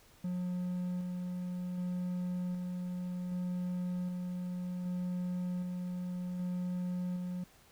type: tone with tremolo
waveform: triangle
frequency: 179.7 Hz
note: F3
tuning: 50 cents sharp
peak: -31 dBFS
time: 0.24-7.44 s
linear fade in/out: 5 ms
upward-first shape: square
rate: 0.65 Hz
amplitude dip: 25%
effects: pink hiss -62 dBFS RMS until 7.71 s